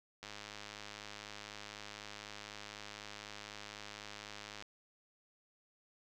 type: click train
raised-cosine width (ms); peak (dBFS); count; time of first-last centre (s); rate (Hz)
0.2; -29; 458; 0.23-4.624; 104
effects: none